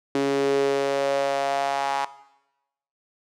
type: tone with high-pass filter sweep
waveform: sawtooth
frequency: 138.59 Hz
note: C#3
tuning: in tune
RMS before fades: -23 dBFS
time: 0.15-2.05 s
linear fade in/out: 0 ms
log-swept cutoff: 330 to 880 Hz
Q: 5
effects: noise-tail reverb RT60 0.9 s tail -17 dB re dry + low-pass 7000 Hz 12 dB/octave